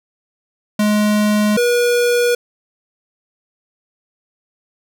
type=tone pair in turn; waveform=square; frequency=210 / 482.5 Hz; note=G#3 / B4; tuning=+19 / -40 cents; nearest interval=octave + major second; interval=1441 cents; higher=second; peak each=-13 dBFS; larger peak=neither; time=0.79-1.57 / 1.57-2.35 s; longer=neither; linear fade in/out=5 ms; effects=none